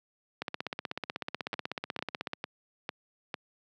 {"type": "two click trains", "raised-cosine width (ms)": 0.3, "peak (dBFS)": [-17, -17], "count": [5, 32], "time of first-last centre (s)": [[1.54, 3.342], [0.42, 2.334]], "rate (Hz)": [2.22, 16.2], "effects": ["high-pass 150 Hz 12 dB/octave"]}